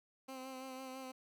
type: tone with vibrato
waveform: 15% pulse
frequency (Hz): 261.6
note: C4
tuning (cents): 0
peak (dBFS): -39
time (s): 0.28-1.12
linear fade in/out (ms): 10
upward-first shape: sine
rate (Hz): 6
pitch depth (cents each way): 26
effects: none